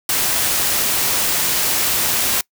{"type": "noise", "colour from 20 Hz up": "white", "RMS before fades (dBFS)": -18, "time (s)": [0.09, 2.41], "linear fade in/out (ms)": 2, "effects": ["noise-tail reverb RT60 0.1 s tail -24 dB re dry"]}